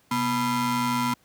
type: ring-modulated tone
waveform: 35% pulse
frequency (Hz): 372.3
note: F#4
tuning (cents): +11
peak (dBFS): -18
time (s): 0.11-1.14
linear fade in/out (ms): 5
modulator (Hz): 615
effects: pink hiss -62 dBFS RMS until 1.24 s + high-pass 80 Hz 12 dB/octave